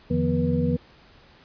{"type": "tone cluster", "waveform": "sine", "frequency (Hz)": [84.3, 150.9, 171.2, 242.7, 485.6], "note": ["E2", "D3", "F3", "B3", "B4"], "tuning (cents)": [39, 47, -34, -30, -29], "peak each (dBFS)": [-29, -27, -25, -25, -28], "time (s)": [0.1, 0.77], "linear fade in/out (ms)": 10, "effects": ["pink hiss -53 dBFS RMS until 1.44 s", "resampled to 11025 Hz"]}